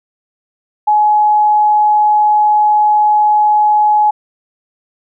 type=tone; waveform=sine; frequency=844 Hz; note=G#5; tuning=28 cents sharp; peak=-7 dBFS; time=0.87-4.11 s; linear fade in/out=10 ms; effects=none